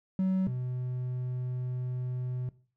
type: tone pair in turn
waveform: triangle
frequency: 188.4 / 125.74 Hz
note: F#3 / B2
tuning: +32 / +32 cents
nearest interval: perfect fifth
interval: 700 cents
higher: first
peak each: -22 / -29 dBFS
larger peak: first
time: 0.19-0.47 / 0.47-2.49 s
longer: second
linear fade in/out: 2 ms
effects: noise-tail reverb RT60 0.4 s tail -18 dB re dry + tanh soft clip ceiling -18 dBFS